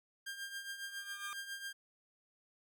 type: tone with tremolo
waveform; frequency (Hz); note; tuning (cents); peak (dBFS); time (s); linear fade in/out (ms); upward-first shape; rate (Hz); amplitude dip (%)
sawtooth; 1600; G6; +35; -36; 0.26-1.73; 10; triangle; 7.3; 70
type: tone with exponential growth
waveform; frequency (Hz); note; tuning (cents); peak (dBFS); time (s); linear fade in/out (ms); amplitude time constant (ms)
sawtooth; 1200; D6; +37; -37; 0.82-1.33; 0; 110
effects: none